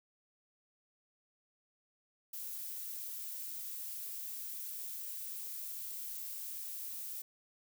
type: noise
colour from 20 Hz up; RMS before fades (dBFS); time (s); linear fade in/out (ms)
violet; -43; 2.33-7.22; 5
effects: none